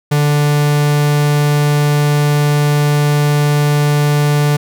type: tone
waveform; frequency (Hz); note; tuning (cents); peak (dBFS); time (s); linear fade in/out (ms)
45% pulse; 146.83; D3; 0; -10; 0.11-4.57; 10
effects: none